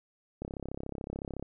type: click train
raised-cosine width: 2 ms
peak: -24 dBFS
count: 35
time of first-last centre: 0.42-1.426 s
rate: 33.8 Hz
effects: none